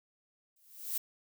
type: noise with exponential growth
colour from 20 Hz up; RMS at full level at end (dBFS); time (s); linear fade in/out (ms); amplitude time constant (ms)
violet; -31; 0.56-0.98; 5; 90
effects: none